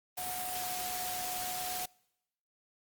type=tone in noise; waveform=sine; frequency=730 Hz; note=F#5; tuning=24 cents flat; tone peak=-39 dBFS; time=0.17-1.86 s; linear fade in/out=10 ms; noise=white; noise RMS=-38 dBFS; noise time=0.17-1.86 s; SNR=-4 dB; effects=noise-tail reverb RT60 0.9 s tail -26 dB re dry + Opus 32 kbps